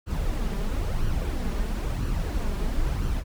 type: noise with flanger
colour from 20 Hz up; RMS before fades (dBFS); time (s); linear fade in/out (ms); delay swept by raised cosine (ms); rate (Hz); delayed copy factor
brown; -26; 0.06-3.24; 50; 0.67 to 5.07; 1; +0.5
effects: none